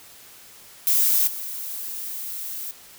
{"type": "noise with level steps", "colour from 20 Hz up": "violet", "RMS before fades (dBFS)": [-19, -32], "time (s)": [0.87, 2.71], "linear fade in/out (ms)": 0, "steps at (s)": 1.27, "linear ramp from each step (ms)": 5, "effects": ["white hiss -47 dBFS RMS until 2.98 s"]}